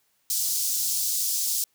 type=high-pass noise; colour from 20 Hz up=pink; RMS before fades=-26 dBFS; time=0.3-1.64 s; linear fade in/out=2 ms; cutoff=5100 Hz; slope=24 dB/octave; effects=white hiss -69 dBFS RMS until 1.74 s + high-pass 60 Hz 12 dB/octave